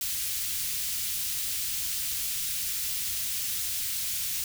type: band-stop noise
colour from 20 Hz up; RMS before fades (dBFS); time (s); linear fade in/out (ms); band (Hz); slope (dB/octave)
white; -31; 0.01-4.44; 2; 110 to 2700; 12
effects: none